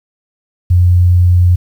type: tone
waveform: sine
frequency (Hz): 89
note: F2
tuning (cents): +33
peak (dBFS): -5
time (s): 0.7-1.56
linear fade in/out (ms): 10
effects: 7-bit